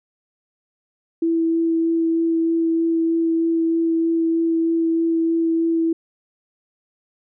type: tone with vibrato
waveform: sine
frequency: 329.6 Hz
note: E4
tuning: in tune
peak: -16 dBFS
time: 1.22-5.93 s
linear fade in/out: 5 ms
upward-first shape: sine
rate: 3.2 Hz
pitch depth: 9 cents each way
effects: none